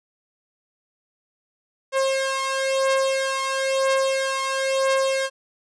sawtooth beating tone pair, 535 / 536 Hz, C5 / C5, +38 / +42 cents, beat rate 1 Hz, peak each -18 / -21 dBFS, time 1.92-5.3 s, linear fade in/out 50 ms, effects resampled to 22050 Hz

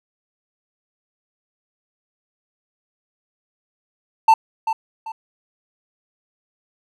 triangle tone with echo, 890 Hz, A5, 20 cents sharp, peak -6 dBFS, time 4.28-4.34 s, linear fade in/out 5 ms, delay 390 ms, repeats 2, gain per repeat -10 dB, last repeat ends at 5.12 s, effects none

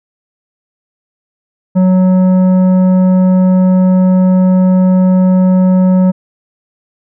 triangle tone with tanh clipping, 185 Hz, F#3, in tune, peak -7 dBFS, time 1.75-6.12 s, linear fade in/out 20 ms, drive 14 dB, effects none

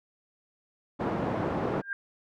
pink band-pass noise, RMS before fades -30 dBFS, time 0.99-1.82 s, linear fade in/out 20 ms, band 150 to 910 Hz, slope 12 dB/octave
sine tone with exponential growth, 1600 Hz, G6, 35 cents sharp, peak -26 dBFS, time 1.77-1.93 s, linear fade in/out 1 ms, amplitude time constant 34 ms
effects none

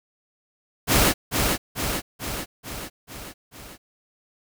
pink noise with echo, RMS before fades -18 dBFS, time 0.87-1.14 s, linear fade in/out 50 ms, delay 440 ms, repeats 6, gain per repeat -4 dB, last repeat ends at 3.78 s, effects none

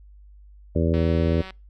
harmonic tone, 82.41 Hz, E2, in tune, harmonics 1 / 2 / 3 / 4 / 5 / 6 / 7, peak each -22 / -25 / -27 / -28 / -29 / -30 / -30 dBFS, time 0.75-1.42 s, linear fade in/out 10 ms
click train, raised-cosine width 0.3 ms, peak -23 dBFS, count 108, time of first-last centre 0.94-1.506 s, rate 189 Hz
effects noise-tail reverb RT60 0.3 s tail -26 dB re dry + added 50 Hz sine -45 dBFS peak until 1.69 s

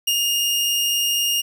sawtooth tone with ADSR envelope, 2836 Hz, F7, 26 cents sharp, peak -13 dBFS, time 0.07-1.42 s, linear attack 8 ms, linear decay 60 ms, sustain -2 dB, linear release 18 ms, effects 8-bit

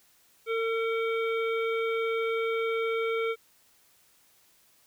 harmonic tone, 453.1 Hz, A#4, 49 cents flat, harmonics 1 / 3 / 5 / 7 / 8, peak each -27 / -35 / -35 / -45 / -48 dBFS, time 0.46-3.36 s, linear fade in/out 50 ms, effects white hiss -63 dBFS RMS until 4.86 s

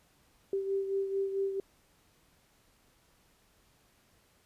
sine beating tone pair, 390.4 / 394.9 Hz, G4 / G4, -7 / +13 cents, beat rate 4.5 Hz, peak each -30 / -38 dBFS, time 0.53-1.6 s, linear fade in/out 2 ms, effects pink hiss -67 dBFS RMS until 4.45 s + resampled to 32000 Hz

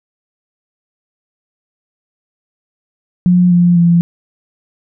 sine tone with pitch steps, 178.8 / 174.92 / 171.12 Hz, F3 / F3 / F3, +41 / +3 / -35 cents, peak -6 dBFS, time 3.26-4.01 s, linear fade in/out 0 ms, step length 250 ms, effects none

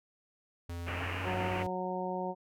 square tone with pitch glide, 85.9 to 95.86 Hz, F2 to G2, -28 to -38 cents, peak -38 dBFS, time 0.69-1.67 s, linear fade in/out 5 ms, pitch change +190 cents, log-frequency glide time 0.85-1.39 s
white low-pass noise, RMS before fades -39 dBFS, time 0.86-1.64 s, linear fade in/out 20 ms, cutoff 2900 Hz, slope 96 dB/octave
harmonic tone, 183.5 Hz, F#3, 14 cents flat, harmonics 1 / 2 / 3 / 4 / 5, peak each -39 / -39 / -39 / -39 / -39 dBFS, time 1.23-2.35 s, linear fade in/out 50 ms
effects none

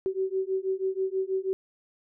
sine beating tone pair, 377.8 / 384 Hz, F#4 / G4, +36 / -36 cents, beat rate 6.2 Hz, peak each -29 dBFS, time 0.06-1.53 s, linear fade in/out 0 ms, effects none

